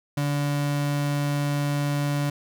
35% pulse tone, 144.4 Hz, D3, 29 cents flat, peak -21 dBFS, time 0.17-2.3 s, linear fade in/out 5 ms, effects none

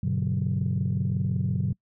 sine chord, G major seventh, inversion none, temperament equal with one note detuned, 98 / 123.47 / 143.81 / 185 Hz, G2 / B2 / D3 / F#3, 0 / 0 / -36 / 0 cents, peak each -28 dBFS, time 0.03-1.73 s, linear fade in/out 5 ms, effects noise-tail reverb RT60 0.1 s tail -24 dB re dry + tanh soft clip ceiling -17 dBFS

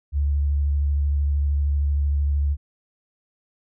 sine tone with vibrato, 71.7 Hz, D2, 41 cents flat, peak -18 dBFS, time 0.12-2.57 s, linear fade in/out 50 ms, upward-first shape square, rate 13 Hz, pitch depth 17 cents each way, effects none

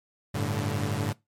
sawtooth chord, G suspended second, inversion none, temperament equal with one note detuned, 98 / 110 / 144.48 Hz, G2 / A2 / D3, 0 / 0 / -28 cents, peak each -27 dBFS, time 0.34-1.13 s, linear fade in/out 10 ms, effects noise-tail reverb RT60 0.2 s tail -21 dB re dry + MP3 64 kbps

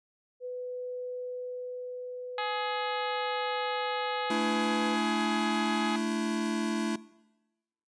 sine tone with tremolo, 498.3 Hz, B4, 15 cents sharp, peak -33 dBFS, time 0.4-4.98 s, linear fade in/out 50 ms, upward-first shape sine, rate 0.4 Hz, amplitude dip 25%
harmonic tone, 420 Hz, G#4, 19 cents sharp, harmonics 2 / 3 / 4 / 5 / 6 / 7 / 8 / 9 / 10, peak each -33 / -37 / -39 / -41 / -43 / -44 / -45 / -46 / -47 dBFS, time 2.38-5.96 s, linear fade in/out 2 ms
square chord, A suspended fourth, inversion none, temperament equal with one note detuned, 220 / 293.7 / 334.4 Hz, A3 / D4 / E4, 0 / 0 / +25 cents, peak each -33 / -36 / -33 dBFS, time 4.3-6.96 s, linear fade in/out 5 ms
effects noise-tail reverb RT60 1.0 s tail -20 dB re dry + resampled to 22050 Hz

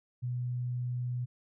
sine tone, 123.47 Hz, B2, in tune, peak -31 dBFS, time 0.22-1.26 s, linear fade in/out 20 ms, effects none

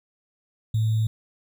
sine tone with sample-and-hold, 110 Hz, A2, in tune, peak -19 dBFS, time 0.74-1.07 s, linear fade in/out 5 ms, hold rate 3675 Hz, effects none

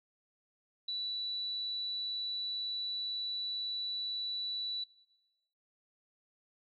sine tone, 3951 Hz, B7, in tune, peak -34 dBFS, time 0.88-4.84 s, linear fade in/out 5 ms, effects noise-tail reverb RT60 1.0 s tail -20 dB re dry

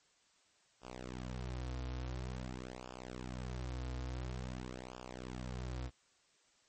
sawtooth tone with flanger, 62.7 Hz, B1, 27 cents sharp, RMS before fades -43 dBFS, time 0.81-5.91 s, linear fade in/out 50 ms, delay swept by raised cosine 0.49 to 5.29 ms, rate 0.48 Hz, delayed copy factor -0.95, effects white hiss -71 dBFS RMS until 6.68 s + MP3 32 kbps

